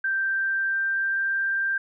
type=tone with pitch glide; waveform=sine; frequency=1568 to 1580.7 Hz; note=G6 to G6; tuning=0 to +14 cents; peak=-22 dBFS; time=0.04-1.78 s; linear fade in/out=5 ms; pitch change=+14 cents; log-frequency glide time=0.18-1.36 s; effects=none